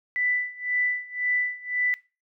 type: tone with tremolo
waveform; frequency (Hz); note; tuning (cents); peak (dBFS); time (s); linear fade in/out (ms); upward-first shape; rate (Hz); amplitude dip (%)
sine; 1985; B6; +8; -20; 0.16-1.94; 0; sine; 1.9; 90
effects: noise-tail reverb RT60 0.3 s tail -21 dB re dry